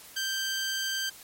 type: tone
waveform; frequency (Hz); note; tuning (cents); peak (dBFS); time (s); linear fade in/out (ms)
15% pulse; 1568; G6; 0; -22; 0.16-1.1; 10
effects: white hiss -49 dBFS RMS until 1.23 s + MP3 64 kbps